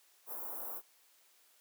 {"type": "band-stop noise", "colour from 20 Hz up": "white", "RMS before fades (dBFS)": -42, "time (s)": [0.26, 0.82], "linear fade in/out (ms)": 50, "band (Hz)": [1100, 13000], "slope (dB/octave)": 24, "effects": ["white hiss -67 dBFS RMS until 1.6 s", "high-pass 400 Hz 12 dB/octave"]}